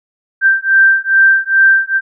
sine beating tone pair, 1568 / 1570.4 Hz, G6 / G6, 0 / +3 cents, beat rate 2.4 Hz, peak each -10 dBFS, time 0.41-2.01 s, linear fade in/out 50 ms, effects none

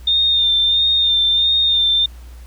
sine tone with vibrato, 3629 Hz, A#7, 47 cents flat, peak -12 dBFS, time 0.07-2.06 s, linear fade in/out 5 ms, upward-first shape sine, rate 1.5 Hz, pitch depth 30 cents each way, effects added 60 Hz sine -34 dBFS peak until 2.46 s + pink hiss -49 dBFS RMS until 2.46 s

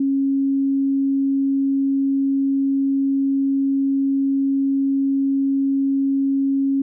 sine tone, 273.5 Hz, C#4, 23 cents flat, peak -16 dBFS, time 0-6.82 s, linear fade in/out 5 ms, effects none

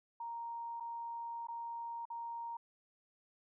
sine tone with dropouts, 932.3 Hz, A#5, in tune, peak -40 dBFS, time 0.2-2.57 s, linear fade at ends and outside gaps 5 ms, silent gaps 0.8-0.805 / 1.471-1.484 / 2.054-2.101 s, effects none

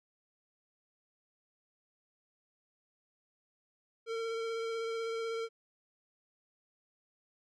square tone with vibrato, 454.6 Hz, A#4, 43 cents flat, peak -35 dBFS, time 4.06-5.49 s, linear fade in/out 50 ms, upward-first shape sine, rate 16 Hz, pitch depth 15 cents each way, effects low-pass 5000 Hz 12 dB/octave

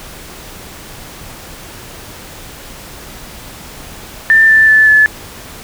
sine tone with pitch steps, 1785 / 1765.5 / 1746.2 / 1727.2 Hz, A6 / A6 / A6 / A6, +24 / +5 / -14 / -33 cents, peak -4 dBFS, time 4.3-5.06 s, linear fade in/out 0 ms, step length 190 ms, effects pink hiss -32 dBFS RMS until 5.63 s

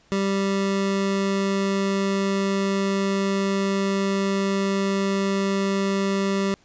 25% pulse tone, 196 Hz, G3, in tune, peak -17 dBFS, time 0.12-6.54 s, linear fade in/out 0 ms, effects pink hiss -58 dBFS RMS until 6.64 s + resampled to 16000 Hz

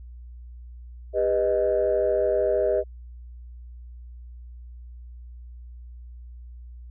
sine chord, G augmented, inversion none, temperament equal with one note detuned, 400.7 / 493.9 / 622.3 Hz, G4 / B4 / D#5, +38 / 0 / 0 cents, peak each -24 / -24 / -22 dBFS, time 1.13-2.84 s, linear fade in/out 50 ms, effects tanh soft clip ceiling -13 dBFS + added 60 Hz sine -39 dBFS peak until 6.9 s

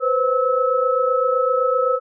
sine tone cluster, 497.2 / 525 / 1299 Hz, B4 / C5 / E6, +12 / +6 / -26 cents, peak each -20 dBFS, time 0-2 s, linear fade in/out 50 ms, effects none

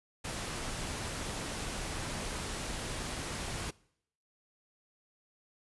pink noise, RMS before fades -38 dBFS, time 0.24-3.71 s, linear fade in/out 10 ms, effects noise-tail reverb RT60 0.7 s tail -23 dB re dry + resampled to 24000 Hz

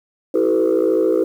sine tone cluster, 326.2 / 379.9 / 439.8 / 502 Hz, E4 / F#4 / A4 / B4, -18 / +46 / -1 / +28 cents, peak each -18 dBFS, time 0.34-1.24 s, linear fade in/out 5 ms, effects tanh soft clip ceiling -8 dBFS + 8-bit

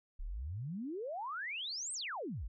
sine exponential two-way sweep, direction up then down, 30.87 to 8740 to 41.02 Hz, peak -38 dBFS, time 0.19-2.48 s, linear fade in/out 10 ms, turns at 1.93 s, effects none

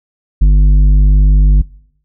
sine tone with tanh clipping, 49.66 Hz, G1, 23 cents sharp, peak -5 dBFS, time 0.41-1.62 s, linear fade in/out 10 ms, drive 8 dB, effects noise-tail reverb RT60 0.7 s tail -23 dB re dry

